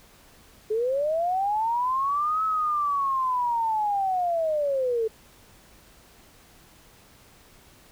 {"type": "linear two-way sweep", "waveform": "sine", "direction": "up then down", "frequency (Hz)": [418.1, 1299, 434.2], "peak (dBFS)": -22, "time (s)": [0.7, 5.08], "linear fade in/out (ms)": 10, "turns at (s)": 2.44, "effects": ["pink hiss -54 dBFS RMS until 7.91 s"]}